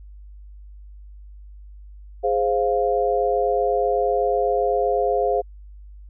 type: chord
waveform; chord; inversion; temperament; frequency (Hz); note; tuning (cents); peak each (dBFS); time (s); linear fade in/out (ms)
sine; F minor; first; equal; 415.3 / 523.3 / 698.5; Ab4 / C5 / F5; 0 / 0 / 0; -22; 2.23-5.42; 20
effects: added 50 Hz sine -39 dBFS peak until 6.09 s